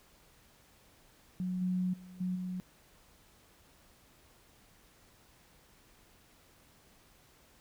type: tone with level steps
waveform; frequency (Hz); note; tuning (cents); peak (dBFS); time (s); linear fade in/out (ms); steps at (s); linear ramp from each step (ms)
sine; 182.7; F#3; -22; -32 / -29 / -48 / -31 / -35; 1.4-2.6; 0; 1.61 / 1.93 / 2.2 / 2.35; 10
effects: pink hiss -63 dBFS RMS until 7.6 s